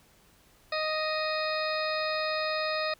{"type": "harmonic tone with a mistuned harmonic", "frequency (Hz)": 622.3, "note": "D#5", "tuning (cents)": 0, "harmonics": [1, 2, 3, 4, 6, 7, 8], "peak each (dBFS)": [-31, -34, -36, -37, -39, -39, -40], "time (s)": [0.72, 2.94], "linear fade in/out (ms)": 5, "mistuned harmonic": 7, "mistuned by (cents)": -50, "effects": ["pink hiss -61 dBFS RMS until 2.99 s"]}